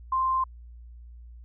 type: tone with frequency modulation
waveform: sine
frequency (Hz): 1046.5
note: C6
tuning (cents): 0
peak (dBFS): -22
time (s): 0.12-0.44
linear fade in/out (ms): 5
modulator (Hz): 33.6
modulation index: 0.21
effects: added 59 Hz sine -43 dBFS peak until 1.44 s